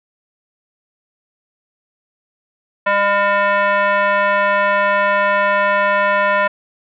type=tone with frequency modulation; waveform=sine; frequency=199.4 Hz; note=G3; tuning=30 cents sharp; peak=-12 dBFS; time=2.86-6.48 s; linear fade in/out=10 ms; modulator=806 Hz; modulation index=2.2; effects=none